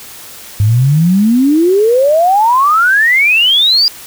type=exponential sweep; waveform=sine; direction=up; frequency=99.7 to 4900 Hz; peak=-6 dBFS; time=0.6-3.88 s; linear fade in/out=0 ms; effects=white hiss -32 dBFS RMS until 4.06 s